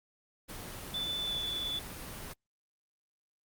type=noise; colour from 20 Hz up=pink; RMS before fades=-43 dBFS; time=0.48-2.34 s; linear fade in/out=20 ms
type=tone with pitch glide; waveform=sine; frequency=3500 to 3466 Hz; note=A7 to A7; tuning=-10 to -27 cents; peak=-32 dBFS; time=0.94-1.79 s; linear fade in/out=2 ms; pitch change=-17 cents; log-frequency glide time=1.26-1.36 s
effects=Opus 24 kbps